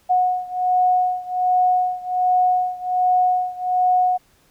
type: beating tone pair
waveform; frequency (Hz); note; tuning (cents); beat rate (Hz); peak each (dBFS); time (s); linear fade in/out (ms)
sine; 730 / 731.3; F#5 / F#5; -24 / -20; 1.3; -18 / -20; 0.09-4.18; 20
effects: pink hiss -58 dBFS RMS until 4.5 s